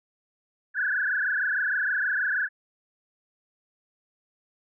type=tone with frequency modulation; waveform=sine; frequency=1598 Hz; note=G6; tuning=33 cents sharp; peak=-23 dBFS; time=0.74-2.49 s; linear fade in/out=50 ms; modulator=26.4 Hz; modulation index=5; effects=none